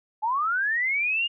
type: linear sweep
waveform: sine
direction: up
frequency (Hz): 830.6 to 2863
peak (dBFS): -22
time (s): 0.22-1.28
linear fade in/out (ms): 20
effects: none